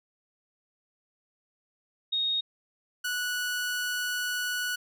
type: tone pair in turn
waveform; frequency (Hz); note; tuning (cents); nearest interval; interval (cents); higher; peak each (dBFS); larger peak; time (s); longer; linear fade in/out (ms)
sine / sawtooth; 3729 / 1473.5; A#7 / F#6; 0 / -8; octave + major third; 1608; first; -25; neither; 2.12-2.41 / 3.04-4.76; second; 10
effects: none